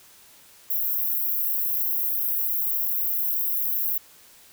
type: high-pass noise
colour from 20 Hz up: white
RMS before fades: -25 dBFS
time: 0.7-3.98 s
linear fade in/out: 5 ms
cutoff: 12000 Hz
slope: 96 dB/octave
effects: white hiss -52 dBFS RMS until 4.52 s